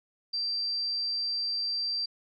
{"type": "tone", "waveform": "sine", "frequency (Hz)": 4699, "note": "D8", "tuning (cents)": 0, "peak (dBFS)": -28, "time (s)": [0.33, 2.06], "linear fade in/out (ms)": 10, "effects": []}